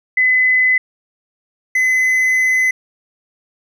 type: tone pair in turn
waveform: sine / triangle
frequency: 2019 / 2029 Hz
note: B6 / B6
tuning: +38 / +46 cents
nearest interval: unison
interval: 8 cents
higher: second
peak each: -10 dBFS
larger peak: neither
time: 0.17-0.78 / 1.75-2.71 s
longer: second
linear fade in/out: 5 ms
effects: none